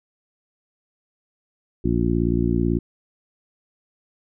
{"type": "harmonic tone", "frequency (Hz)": 58.1, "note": "A#1", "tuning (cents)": -5, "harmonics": [1, 2, 3, 4, 5, 6], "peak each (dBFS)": [-25, -25, -25, -25, -25, -25], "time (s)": [1.84, 2.79], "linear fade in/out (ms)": 10, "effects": []}